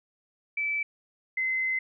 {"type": "tone pair in turn", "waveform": "sine", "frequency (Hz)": [2313, 2055], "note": ["D7", "C7"], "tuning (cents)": [-27, -32], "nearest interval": "major second", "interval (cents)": 205, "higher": "first", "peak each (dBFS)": [-26, -25], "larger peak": "second", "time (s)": [[0.57, 0.83], [1.37, 1.79]], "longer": "second", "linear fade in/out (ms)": 5, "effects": []}